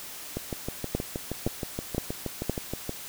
two click trains, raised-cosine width 2 ms, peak -17 / -12 dBFS, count 17 / 4, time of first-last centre 0.37-2.894 / 0.95-2.496 s, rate 6.34 / 1.94 Hz, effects white hiss -41 dBFS RMS until 3.08 s

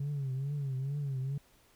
sine tone with vibrato, 137.9 Hz, C#3, 9 cents flat, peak -30 dBFS, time 0-1.38 s, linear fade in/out 5 ms, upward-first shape triangle, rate 2.3 Hz, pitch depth 120 cents each way, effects tanh soft clip ceiling -30 dBFS + pink hiss -65 dBFS RMS until 1.75 s

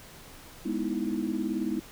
sine chord, E major seventh, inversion first, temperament equal, 207.7 / 246.9 / 311.1 / 329.6 Hz, G#3 / B3 / D#4 / E4, 0 / 0 / 0 / 0 cents, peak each -33 dBFS, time 0.65-1.8 s, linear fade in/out 10 ms, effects pink hiss -49 dBFS RMS until 1.91 s

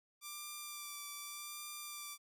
5% pulse tone with vibrato, 1177 Hz, D6, 3 cents sharp, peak -33 dBFS, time 0.21-2.18 s, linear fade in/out 50 ms, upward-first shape sine, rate 0.84 Hz, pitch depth 20 cents each way, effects none

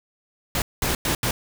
pink noise bursts at uneven times, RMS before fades -23 dBFS, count 4, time 0.55-0.62 / 0.82-0.95 / 1.05-1.15 / 1.23-1.31 s, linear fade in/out 2 ms, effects none

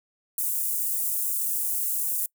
white high-pass noise, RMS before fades -27 dBFS, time 0.38-2.26 s, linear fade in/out 2 ms, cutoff 8600 Hz, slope 24 dB/octave, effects noise-tail reverb RT60 0.1 s tail -25 dB re dry

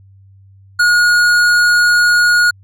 sine tone with tanh clipping, 1441 Hz, F#6, 46 cents flat, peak -10 dBFS, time 0.79-2.51 s, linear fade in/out 10 ms, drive 14 dB, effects added 97 Hz sine -41 dBFS peak until 2.63 s

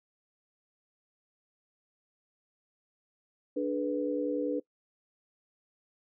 sine chord, G# diminished, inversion second, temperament equal with one note detuned, 293.7 / 423.5 / 493.9 Hz, D4 / G#4 / B4, 0 / +34 / 0 cents, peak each -31 / -36 / -32 dBFS, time 3.56-4.6 s, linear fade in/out 10 ms, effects noise-tail reverb RT60 0.1 s tail -22 dB re dry

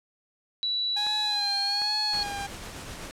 sine tone with pitch glide, 3938 to 4344 Hz, B7 to C#8, -6 to -36 cents, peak -25 dBFS, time 0.63-2.23 s, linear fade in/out 0 ms, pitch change +170 cents, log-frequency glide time 1.23-1.72 s
sawtooth tone with vibrato, 823 Hz, G#5, 16 cents flat, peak -28 dBFS, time 0.96-2.47 s, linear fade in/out 10 ms, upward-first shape sine, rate 1.2 Hz, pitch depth 50 cents each way
clicks, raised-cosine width 0.5 ms, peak -26 dBFS, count 2, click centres 1.067 / 1.818 s
pink noise with tremolo, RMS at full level -38 dBFS, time 2.13-3.11 s, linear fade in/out 0 ms, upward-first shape triangle, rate 8 Hz, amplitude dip 35%
effects low-pass 10000 Hz 12 dB/octave

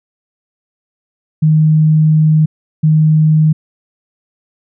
sine tone bursts at uneven times, 155.56 Hz, D#3, in tune, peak -6 dBFS, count 2, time 1.42-2.46 / 2.83-3.53 s, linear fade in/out 10 ms, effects none

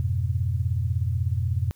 sine chord, F diminished, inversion none, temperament equal, 87.31 / 103.83 / 123.47 Hz, F2 / Ab2 / Cb3, 0 / 0 / 0 cents, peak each -25 / -28 / -27 dBFS, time 0-1.71 s, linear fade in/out 0 ms, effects white hiss -62 dBFS RMS until 1.75 s

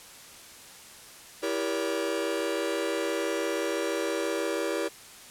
45% pulse chord, E diminished seventh, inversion none, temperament just, 329.6 / 395.6 / 474.7 / 569.6 Hz, E4 / G4 / Bb4 / Db5, 0 / +16 / +31 / +47 cents, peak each -33 dBFS, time 1.42-4.89 s, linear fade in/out 20 ms, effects white hiss -48 dBFS RMS until 5.3 s + low-pass 11000 Hz 12 dB/octave

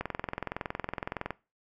click train, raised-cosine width 0.5 ms, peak -17 dBFS, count 29, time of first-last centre 0.01-1.306 s, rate 21.6 Hz, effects noise-tail reverb RT60 0.3 s tail -21 dB re dry

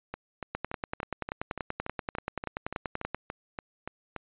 two click trains, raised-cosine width 0.5 ms, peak -20 / -16 dBFS, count 15 / 28, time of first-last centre 0.14-4.163 / 0.55-3.146 s, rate 3.48 / 10.4 Hz, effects resampled to 8000 Hz

